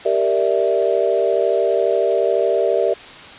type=chord; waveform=sine; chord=E half-diminished seventh; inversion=first; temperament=equal; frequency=392 / 466.2 / 587.3 / 659.3 Hz; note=G4 / Bb4 / D5 / E5; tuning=0 / 0 / 0 / 0 cents; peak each=-20 dBFS; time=0.05-2.94 s; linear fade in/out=10 ms; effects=white hiss -37 dBFS RMS until 3.38 s + resampled to 8000 Hz